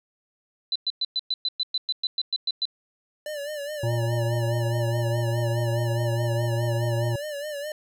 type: tone bursts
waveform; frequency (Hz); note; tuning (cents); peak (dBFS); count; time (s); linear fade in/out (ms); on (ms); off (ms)
sine; 4012; B7; +26; -22; 14; 0.72-2.654; 2; 36; 110
type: tone with vibrato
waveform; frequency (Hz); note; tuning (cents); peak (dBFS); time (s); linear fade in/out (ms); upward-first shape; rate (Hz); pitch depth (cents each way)
square; 587.3; D5; 0; -31; 3.26-7.72; 2; sine; 4.8; 72
type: harmonic tone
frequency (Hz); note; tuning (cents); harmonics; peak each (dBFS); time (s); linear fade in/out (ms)
117.2; A#2; +10; 1 / 3 / 5 / 7 / 8; -23 / -33 / -37 / -40 / -41; 3.83-7.16; 5
effects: none